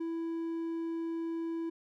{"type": "tone", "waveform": "triangle", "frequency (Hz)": 330.7, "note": "E4", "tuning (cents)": 6, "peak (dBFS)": -31, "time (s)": [0, 1.7], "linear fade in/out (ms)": 10, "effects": []}